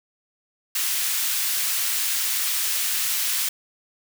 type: high-pass noise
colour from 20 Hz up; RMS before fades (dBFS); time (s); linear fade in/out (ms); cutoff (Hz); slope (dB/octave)
white; -24; 0.75-3.49; 5; 1600; 12
effects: none